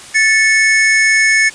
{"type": "tone pair together", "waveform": "square", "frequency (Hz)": [1760, 2202], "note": ["A6", "C#7"], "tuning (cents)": [0, -12], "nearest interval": "major third", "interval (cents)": 388, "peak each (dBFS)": -12, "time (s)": [0.14, 1.5], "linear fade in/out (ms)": 20, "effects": ["white hiss -34 dBFS RMS until 1.54 s", "resampled to 22050 Hz"]}